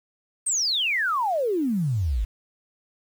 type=exponential sweep; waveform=sine; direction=down; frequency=8720 to 47.77 Hz; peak=-21 dBFS; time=0.46-2.25 s; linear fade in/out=10 ms; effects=8-bit